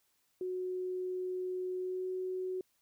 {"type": "tone with pitch glide", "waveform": "sine", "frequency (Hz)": [367.4, 370.8], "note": ["F#4", "F#4"], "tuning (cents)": [-12, 4], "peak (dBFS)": -34, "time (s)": [0.41, 2.61], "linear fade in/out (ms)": 2, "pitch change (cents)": 16, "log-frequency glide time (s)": [1.78, 2.07], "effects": ["white hiss -75 dBFS RMS until 2.81 s"]}